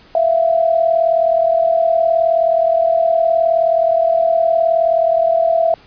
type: tone pair together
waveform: sine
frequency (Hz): 659.3 / 698.5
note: E5 / F5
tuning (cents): 0 / 0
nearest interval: minor second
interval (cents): 100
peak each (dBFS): -12 / -17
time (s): 0.15-5.74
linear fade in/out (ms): 2
effects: pink hiss -46 dBFS RMS until 5.86 s + resampled to 11025 Hz